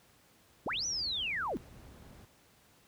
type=linear two-way sweep; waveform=sine; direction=up then down; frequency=133 to 6050 to 176.3 Hz; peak=-32 dBFS; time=0.66-1.57 s; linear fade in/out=0 ms; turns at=0.86 s
type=noise; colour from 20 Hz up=brown; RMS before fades=-49 dBFS; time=0.7-2.25 s; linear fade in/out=2 ms
effects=pink hiss -64 dBFS RMS until 2.87 s + high-pass 60 Hz 12 dB/octave